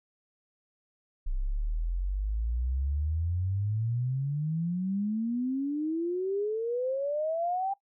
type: exponential sweep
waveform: sine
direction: up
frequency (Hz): 31 to 797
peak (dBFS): -27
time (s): 1.26-7.74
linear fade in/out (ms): 10
effects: noise-tail reverb RT60 0.1 s tail -18 dB re dry